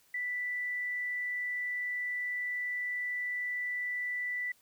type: tone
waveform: sine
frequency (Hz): 1975.5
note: B6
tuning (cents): 0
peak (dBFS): -32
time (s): 0.14-4.52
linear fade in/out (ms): 5
effects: white hiss -66 dBFS RMS until 4.61 s